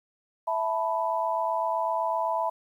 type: chord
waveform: sine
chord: E suspended fourth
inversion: none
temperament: equal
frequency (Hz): 659.3 / 880 / 987.8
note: E5 / A5 / B5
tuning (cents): 0 / 0 / 0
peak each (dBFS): -29 / -30 / -28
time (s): 0.47-2.5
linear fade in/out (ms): 10
effects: 10-bit